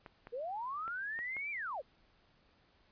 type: clicks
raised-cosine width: 0.5 ms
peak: -33 dBFS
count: 5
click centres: 0.062 / 0.271 / 0.879 / 1.19 / 1.367 s
type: linear two-way sweep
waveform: sine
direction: up then down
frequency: 449.9 to 2385 to 449.9 Hz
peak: -37 dBFS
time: 0.32-1.82 s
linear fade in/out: 20 ms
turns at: 1.51 s
effects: pink hiss -69 dBFS RMS until 2.91 s + resampled to 11025 Hz